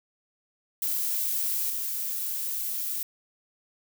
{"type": "noise with level steps", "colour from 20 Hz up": "violet", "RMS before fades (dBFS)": [-28, -31], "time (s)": [0.82, 3.03], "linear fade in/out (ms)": 2, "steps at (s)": 1.7, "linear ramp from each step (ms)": 2, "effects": []}